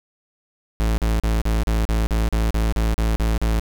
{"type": "tone bursts", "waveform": "45% pulse", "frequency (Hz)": 55, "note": "A1", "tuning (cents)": 0, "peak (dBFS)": -17, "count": 13, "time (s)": [0.8, 3.596], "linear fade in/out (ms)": 0, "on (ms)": 180, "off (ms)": 38, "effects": []}